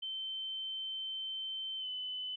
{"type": "tone with pitch glide", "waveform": "sine", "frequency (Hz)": [3093, 3017], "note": ["G7", "F#7"], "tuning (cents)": [-24, 33], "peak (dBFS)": -37, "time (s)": [0.02, 2.36], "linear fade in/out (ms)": 10, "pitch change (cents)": -43, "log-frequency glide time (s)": [1.78, 1.88], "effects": []}